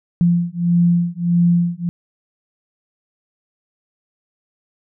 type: beating tone pair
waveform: sine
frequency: 172.1 / 173.7 Hz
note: F3 / F3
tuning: -25 / -9 cents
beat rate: 1.6 Hz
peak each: -16 dBFS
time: 0.21-1.89 s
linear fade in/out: 0 ms
effects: none